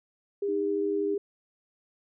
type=tone; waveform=sine; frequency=402.9 Hz; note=G4; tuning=48 cents sharp; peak=-26 dBFS; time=0.42-1.18 s; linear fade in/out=5 ms
type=tone with vibrato; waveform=sine; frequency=310.2 Hz; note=D#4; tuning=5 cents flat; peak=-31 dBFS; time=0.48-1.15 s; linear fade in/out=10 ms; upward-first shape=sine; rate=15 Hz; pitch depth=20 cents each way
effects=none